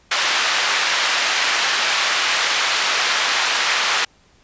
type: band-pass noise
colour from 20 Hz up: pink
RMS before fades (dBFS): -19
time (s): 0.11-4.05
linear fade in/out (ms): 5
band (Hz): 1200 to 5100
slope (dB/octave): 12
effects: pink hiss -55 dBFS RMS until 4.43 s + resampled to 16000 Hz